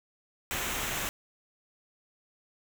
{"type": "noise with comb filter", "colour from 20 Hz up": "pink", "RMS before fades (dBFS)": -33, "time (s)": [0.51, 1.09], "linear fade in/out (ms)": 0, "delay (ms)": 0.21, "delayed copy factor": -0.5, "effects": []}